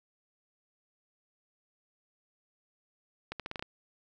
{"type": "accelerating click train", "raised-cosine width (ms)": 0.3, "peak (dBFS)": -21, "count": 7, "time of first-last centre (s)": [3.32, 3.625], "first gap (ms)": 77, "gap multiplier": 0.83, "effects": []}